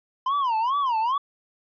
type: tone with vibrato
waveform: triangle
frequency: 1004 Hz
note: B5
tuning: 28 cents sharp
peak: -19 dBFS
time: 0.26-1.18 s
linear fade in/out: 5 ms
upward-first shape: sine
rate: 2.4 Hz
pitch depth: 240 cents each way
effects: resampled to 11025 Hz